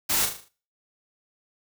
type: noise with echo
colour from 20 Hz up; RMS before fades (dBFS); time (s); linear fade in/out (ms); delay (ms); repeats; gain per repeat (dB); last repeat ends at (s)
white; -24; 0.09-0.26; 10; 38; 6; -6; 0.488
effects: noise-tail reverb RT60 0.4 s tail -20 dB re dry